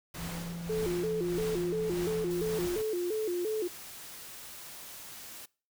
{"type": "noise with tremolo", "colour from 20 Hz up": "pink", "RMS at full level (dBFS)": -40, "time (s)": [0.14, 2.82], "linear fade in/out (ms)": 5, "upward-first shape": "sine", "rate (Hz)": 1.7, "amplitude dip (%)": 60}
{"type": "tone", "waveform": "triangle", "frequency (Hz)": 170, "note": "F3", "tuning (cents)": -46, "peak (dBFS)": -35, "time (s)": [0.18, 2.67], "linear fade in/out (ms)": 10}
{"type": "tone with vibrato", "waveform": "sine", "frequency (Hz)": 392, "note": "G4", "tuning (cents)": 0, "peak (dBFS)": -29, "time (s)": [0.69, 3.68], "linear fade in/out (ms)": 10, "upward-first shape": "square", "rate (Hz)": 2.9, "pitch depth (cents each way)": 180}
{"type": "noise", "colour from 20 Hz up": "white", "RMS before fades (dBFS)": -46, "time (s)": [2.3, 5.46], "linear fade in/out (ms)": 10}
{"effects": ["noise-tail reverb RT60 0.4 s tail -24 dB re dry"]}